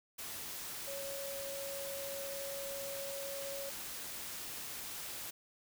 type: tone in noise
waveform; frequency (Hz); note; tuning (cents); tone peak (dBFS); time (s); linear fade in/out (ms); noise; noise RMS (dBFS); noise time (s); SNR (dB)
sine; 554.4; C#5; 0; -42; 0.87-3.7; 10; white; -44; 0.18-5.31; -1
effects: none